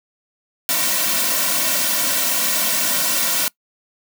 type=noise with comb filter; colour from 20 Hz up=white; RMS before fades=-19 dBFS; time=0.69-3.48 s; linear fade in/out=0 ms; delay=2.4 ms; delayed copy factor=-1; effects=noise-tail reverb RT60 0.1 s tail -23 dB re dry + high-pass 200 Hz 12 dB/octave